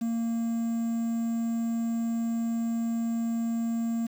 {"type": "tone with quantisation", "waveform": "triangle", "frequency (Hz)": 230.1, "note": "A#3", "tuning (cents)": -22, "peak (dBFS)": -24, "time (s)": [0.01, 4.07], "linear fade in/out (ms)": 10, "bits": 8, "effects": []}